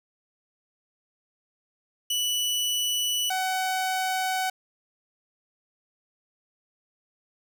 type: tone pair in turn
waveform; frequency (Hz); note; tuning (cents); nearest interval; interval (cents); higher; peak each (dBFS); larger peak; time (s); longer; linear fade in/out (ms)
sawtooth; 2960 / 751.2; F#7 / F#5; 0 / +26; 2 octaves; 2374; first; -21; neither; 2.1-3.3 / 3.3-4.5; neither; 5
effects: none